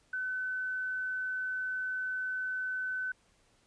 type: tone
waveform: sine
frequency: 1513 Hz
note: F#6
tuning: 38 cents sharp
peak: -32 dBFS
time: 0.13-3.12 s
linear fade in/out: 5 ms
effects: pink hiss -68 dBFS RMS until 3.66 s + resampled to 22050 Hz